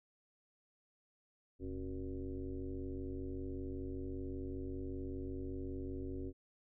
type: tone with frequency modulation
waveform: sine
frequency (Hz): 174.61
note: F3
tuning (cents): 0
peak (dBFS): -39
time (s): 1.59-6.33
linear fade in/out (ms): 50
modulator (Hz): 98.6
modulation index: 2.4
effects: none